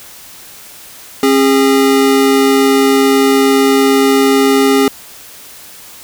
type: tone pair together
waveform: square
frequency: 270.7 / 408.3 Hz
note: C#4 / G#4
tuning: -41 / -29 cents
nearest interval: perfect fifth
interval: 712 cents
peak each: -11 dBFS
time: 1.23-4.88 s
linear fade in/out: 2 ms
effects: white hiss -35 dBFS RMS until 6.03 s